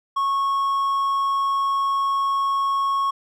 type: tone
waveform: triangle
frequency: 1100 Hz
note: C#6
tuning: 14 cents flat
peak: -17 dBFS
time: 0.16-3.11 s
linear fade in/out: 10 ms
effects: none